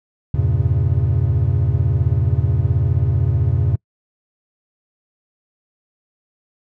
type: chord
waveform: triangle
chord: E diminished seventh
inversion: none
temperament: equal with one note detuned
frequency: 82.41 / 98 / 116.54 / 135.58 Hz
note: E2 / G2 / Bb2 / Db3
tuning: 0 / 0 / 0 / -38 cents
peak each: -18 dBFS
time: 0.34-3.76 s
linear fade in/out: 5 ms
effects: noise-tail reverb RT60 0.1 s tail -26 dB re dry